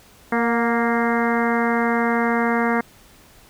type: harmonic tone with a mistuned harmonic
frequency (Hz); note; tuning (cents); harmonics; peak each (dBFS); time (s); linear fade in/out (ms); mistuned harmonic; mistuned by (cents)
233.1; A#3; 0; 1 / 2 / 3 / 4 / 5 / 6 / 7 / 8 / 9; -21 / -24 / -26 / -27 / -28 / -29 / -29 / -30 / -31; 0.32-2.81; 5; 3; +31
effects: pink hiss -50 dBFS RMS until 3.49 s